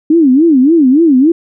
sine tone with vibrato, 292.5 Hz, D4, 7 cents flat, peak -4 dBFS, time 0.1-1.32 s, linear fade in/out 5 ms, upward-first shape sine, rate 3.5 Hz, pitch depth 260 cents each way, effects none

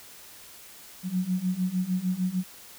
sine beating tone pair, 180 / 186.6 Hz, F#3 / F#3, -47 / +15 cents, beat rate 6.6 Hz, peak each -29 / -27 dBFS, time 1.03-2.44 s, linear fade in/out 50 ms, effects white hiss -48 dBFS RMS until 2.78 s

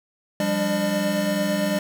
square tone cluster, 176 / 198.7 / 293.5 / 605 Hz, F3 / G3 / D4 / D#5, +14 / +24 / -1 / -49 cents, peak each -31 / -25 / -30 / -26 dBFS, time 0.4-1.79 s, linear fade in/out 2 ms, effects 9-bit

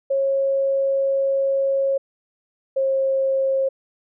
sine tone pair in turn, 545 / 536.9 Hz, C#5 / C5, -29 / +45 cents, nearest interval unison, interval 26 cents, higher first, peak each -17 dBFS, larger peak neither, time 0.1-1.98 / 2.76-3.69 s, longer first, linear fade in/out 10 ms, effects none

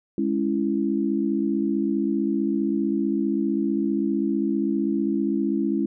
sine chord, C# minor, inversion second, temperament just, 207.9 / 277.2 / 332.6 Hz, G#3 / C#4 / E4, +2 / 0 / +16 cents, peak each -25 dBFS, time 0.18-5.86 s, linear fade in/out 2 ms, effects none

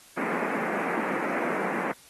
pink band-pass noise, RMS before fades -30 dBFS, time 0.17-1.92 s, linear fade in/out 5 ms, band 190 to 2300 Hz, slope 48 dB/octave, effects white hiss -53 dBFS RMS until 2.09 s + AAC 32 kbps

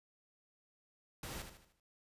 pink noise with echo, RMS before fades -45 dBFS, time 1.23-1.42 s, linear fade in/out 2 ms, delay 76 ms, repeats 5, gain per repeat -7 dB, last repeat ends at 1.8 s, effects noise-tail reverb RT60 0.2 s tail -25 dB re dry + resampled to 32000 Hz

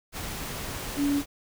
sine tone in noise, 285.1 Hz, C#4, 49 cents sharp, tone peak -22 dBFS, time 0.96-1.23 s, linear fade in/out 50 ms, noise pink, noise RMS -35 dBFS, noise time 0.12-1.26 s, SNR +10 dB, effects none

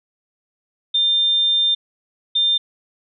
sine tone bursts at uneven times, 3600 Hz, A7, 39 cents sharp, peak -14 dBFS, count 2, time 0.94-1.75 / 2.35-2.58 s, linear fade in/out 10 ms, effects none

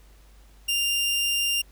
sawtooth tone, 2794 Hz, F7, in tune, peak -19 dBFS, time 0.68-1.62 s, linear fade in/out 10 ms, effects added 50 Hz sine -50 dBFS peak until 1.71 s + pink hiss -59 dBFS RMS until 1.71 s

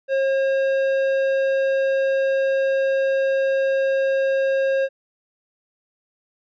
sine tone with tanh clipping, 539 Hz, C#5, 49 cents flat, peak -19 dBFS, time 0.08-4.89 s, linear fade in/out 50 ms, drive 11 dB, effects none

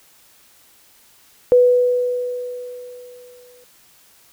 sine tone with exponential decay, 493.9 Hz, B4, in tune, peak -7 dBFS, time 1.52-3.64 s, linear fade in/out 0 ms, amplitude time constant 460 ms, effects white hiss -52 dBFS RMS until 4.32 s

